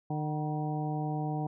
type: harmonic tone with a mistuned harmonic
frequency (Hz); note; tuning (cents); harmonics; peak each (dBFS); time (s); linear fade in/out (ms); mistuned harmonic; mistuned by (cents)
151.8; D#3; -42; 1 / 2 / 3 / 4 / 5 / 6; -32 / -37 / -43 / -46 / -37 / -46; 0.1-1.47; 5; 6; +80
effects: none